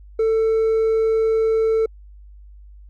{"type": "tone with hard clipping", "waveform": "sine", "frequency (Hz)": 444.8, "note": "A4", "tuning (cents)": 19, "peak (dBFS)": -16, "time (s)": [0.19, 1.86], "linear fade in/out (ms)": 5, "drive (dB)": 2, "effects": ["added 50 Hz sine -40 dBFS peak until 2.89 s", "Opus 48 kbps"]}